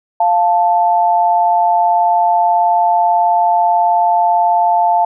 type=tone pair together; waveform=sine; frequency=698.5 / 880.1 Hz; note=F5 / A5; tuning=0 / 0 cents; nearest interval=major third; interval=400 cents; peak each=-12 dBFS; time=0.2-5.05 s; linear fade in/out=5 ms; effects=none